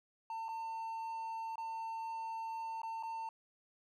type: tone with dropouts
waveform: triangle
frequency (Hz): 901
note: A5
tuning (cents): +41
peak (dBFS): -37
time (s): 0.3-3.29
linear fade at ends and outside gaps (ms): 2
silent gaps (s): 0.484-0.488 / 1.557-1.58 / 2.818-2.832 / 3.027-3.033
effects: none